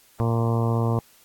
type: harmonic tone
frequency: 115.7 Hz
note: A#2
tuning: 13 cents flat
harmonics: 1 / 2 / 3 / 4 / 5 / 6 / 7 / 8 / 9 / 10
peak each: -21 / -28 / -32 / -30 / -35 / -35 / -38 / -36 / -35 / -41 dBFS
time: 0.2-0.99 s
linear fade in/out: 0 ms
effects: white hiss -56 dBFS RMS until 1.24 s + AAC 64 kbps